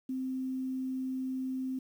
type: tone with quantisation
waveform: sine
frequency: 260.4 Hz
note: C4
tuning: 8 cents flat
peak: -32 dBFS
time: 0.09-1.79 s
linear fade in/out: 5 ms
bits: 10
effects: none